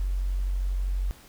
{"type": "tone", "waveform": "sine", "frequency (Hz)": 46.25, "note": "F#1", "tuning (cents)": 0, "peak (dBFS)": -24, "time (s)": [0, 1.11], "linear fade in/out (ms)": 0, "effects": ["pink hiss -52 dBFS RMS until 1.28 s"]}